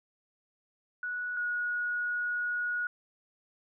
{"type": "tone pair in turn", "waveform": "sine", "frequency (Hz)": [1469, 1453], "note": ["F#6", "F#6"], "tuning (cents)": [-13, -32], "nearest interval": "unison", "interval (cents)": 19, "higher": "first", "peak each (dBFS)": [-32, -29], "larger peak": "second", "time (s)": [[1.03, 1.37], [1.37, 2.87]], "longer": "second", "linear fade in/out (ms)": 2, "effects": []}